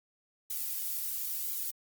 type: noise with flanger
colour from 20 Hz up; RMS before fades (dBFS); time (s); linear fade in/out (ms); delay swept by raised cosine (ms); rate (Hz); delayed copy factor
violet; -35; 0.5-1.71; 5; 1.1 to 3.2; 1; -0.55
effects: Opus 48 kbps